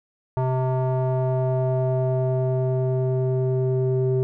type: tone with low-pass filter sweep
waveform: square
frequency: 129.3 Hz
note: C3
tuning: 20 cents flat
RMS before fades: -22 dBFS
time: 0.37-4.23 s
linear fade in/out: 0 ms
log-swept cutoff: 850 to 430 Hz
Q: 3.3
effects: none